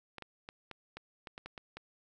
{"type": "clicks", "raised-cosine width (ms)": 0.3, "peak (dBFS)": -28, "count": 10, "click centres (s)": [0.183, 0.223, 0.489, 0.713, 0.97, 1.272, 1.379, 1.46, 1.578, 1.77], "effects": []}